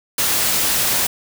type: noise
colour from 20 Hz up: white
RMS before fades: -18 dBFS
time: 0.18-1.07 s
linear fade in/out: 5 ms
effects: none